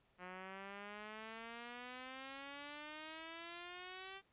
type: exponential sweep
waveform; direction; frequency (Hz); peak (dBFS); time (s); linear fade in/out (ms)
5% pulse; up; 179.3 to 392; -37; 0.18-4.22; 50
effects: pink hiss -75 dBFS RMS until 4.32 s + resampled to 8000 Hz